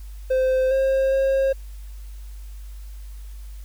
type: tone with pitch steps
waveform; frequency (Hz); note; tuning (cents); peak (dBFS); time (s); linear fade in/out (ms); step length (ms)
triangle; 519 / 534 / 538; C5 / C5 / C5; -14 / +35 / +48; -15; 0.3-1.53; 10; 410
effects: added 50 Hz sine -34 dBFS peak until 3.64 s + white hiss -54 dBFS RMS until 3.64 s